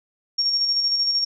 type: tone with tremolo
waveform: sine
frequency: 5540 Hz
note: F8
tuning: 15 cents flat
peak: -17 dBFS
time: 0.38-1.25 s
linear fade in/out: 10 ms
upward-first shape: square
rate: 13 Hz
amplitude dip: 35%
effects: none